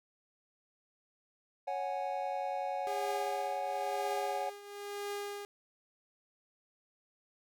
triangle chord, C# suspended fourth, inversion none, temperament equal, 554.4 / 740 / 830.6 Hz, C#5 / F#5 / G#5, 0 / 0 / 0 cents, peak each -37 / -35 / -37 dBFS, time 1.67-4.5 s, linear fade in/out 10 ms
sawtooth tone with tremolo, 407 Hz, G#4, 35 cents flat, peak -32 dBFS, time 2.87-5.45 s, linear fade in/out 0 ms, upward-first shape triangle, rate 1 Hz, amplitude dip 80%
effects none

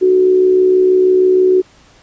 sine tone with amplitude modulation, 371 Hz, F#4, 5 cents sharp, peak -5 dBFS, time 0.01-1.62 s, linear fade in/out 20 ms, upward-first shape sine, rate 66.3 Hz, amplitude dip 45%, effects pink hiss -47 dBFS RMS until 2.02 s + resampled to 16000 Hz

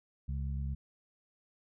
harmonic tone, 68.6 Hz, C#2, 17 cents flat, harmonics 1 / 2 / 3, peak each -34 / -39 / -47 dBFS, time 0.28-0.75 s, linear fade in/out 10 ms, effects none

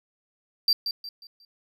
triangle tone with echo, 4699 Hz, D8, in tune, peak -16 dBFS, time 0.68-0.73 s, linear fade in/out 2 ms, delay 180 ms, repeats 4, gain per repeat -9 dB, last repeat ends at 1.45 s, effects none

